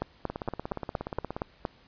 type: two click trains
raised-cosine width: 1 ms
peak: -19 / -15 dBFS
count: 19 / 8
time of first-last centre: 0.3-1.365 / 0.02-1.652 s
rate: 16.9 / 4.29 Hz
effects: pink hiss -59 dBFS RMS until 1.87 s + resampled to 11025 Hz